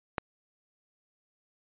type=click; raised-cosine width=0.5 ms; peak=-13 dBFS; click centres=0.182 s; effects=resampled to 8000 Hz